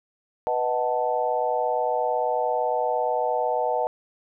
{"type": "chord", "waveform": "sine", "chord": "B dominant seventh", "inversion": "none", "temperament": "equal", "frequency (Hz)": [493.9, 622.3, 740, 880], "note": ["B4", "D#5", "F#5", "A5"], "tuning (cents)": [0, 0, 0, 0], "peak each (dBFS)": -27, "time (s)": [0.47, 3.87], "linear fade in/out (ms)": 0, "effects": []}